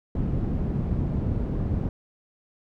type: low-pass noise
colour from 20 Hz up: white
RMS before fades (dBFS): -26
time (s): 0.15-1.89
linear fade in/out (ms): 2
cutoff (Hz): 160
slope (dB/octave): 12
effects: none